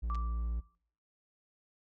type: tone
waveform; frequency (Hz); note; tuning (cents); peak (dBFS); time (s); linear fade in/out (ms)
triangle; 57.5; A#1; -23; -30; 0.02-0.61; 20
type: tone with exponential decay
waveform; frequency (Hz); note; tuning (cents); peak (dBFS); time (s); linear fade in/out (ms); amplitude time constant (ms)
sine; 1169; D6; -8; -36; 0.1-0.75; 0; 140
type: clicks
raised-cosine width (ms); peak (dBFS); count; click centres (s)
0.2; -34; 2; 0.147 / 0.154
effects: noise-tail reverb RT60 0.5 s tail -21 dB re dry